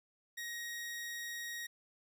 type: tone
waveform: sawtooth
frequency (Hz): 1884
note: A#6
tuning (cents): +18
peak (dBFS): -37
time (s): 0.37-1.67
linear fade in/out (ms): 10
effects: 12-bit